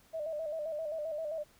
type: tone with vibrato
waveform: sine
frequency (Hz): 622.3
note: D#5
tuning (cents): 0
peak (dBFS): -34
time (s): 0.13-1.44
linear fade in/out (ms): 20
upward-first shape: square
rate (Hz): 7.6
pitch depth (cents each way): 68
effects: pink hiss -64 dBFS RMS until 1.59 s